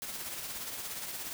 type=noise with tremolo; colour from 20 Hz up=white; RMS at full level=-38 dBFS; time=0.02-1.33 s; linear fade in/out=0 ms; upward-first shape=triangle; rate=17 Hz; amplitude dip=45%; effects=none